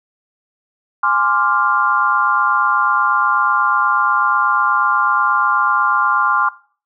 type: chord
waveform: sine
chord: D half-diminished seventh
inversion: second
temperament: equal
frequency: 830.6 / 1046.5 / 1174.7 / 1396.9 Hz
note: Ab5 / C6 / D6 / F6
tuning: 0 / 0 / 0 / 0 cents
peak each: -22 / -17 / -18 / -17 dBFS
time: 1.03-6.49 s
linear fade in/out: 5 ms
effects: noise-tail reverb RT60 0.4 s tail -18 dB re dry